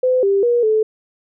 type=tone with pitch steps; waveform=sine; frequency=509 / 395.6 / 478.9 / 434.4 Hz; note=C5 / G4 / A#4 / A4; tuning=-48 / +16 / +47 / -22 cents; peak=-12 dBFS; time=0.03-0.83 s; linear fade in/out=5 ms; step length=200 ms; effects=none